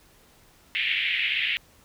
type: band-pass noise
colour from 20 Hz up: pink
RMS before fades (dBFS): -26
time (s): 0.75-1.57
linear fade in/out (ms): 0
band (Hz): 2000 to 3200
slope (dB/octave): 48
effects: pink hiss -57 dBFS RMS until 1.84 s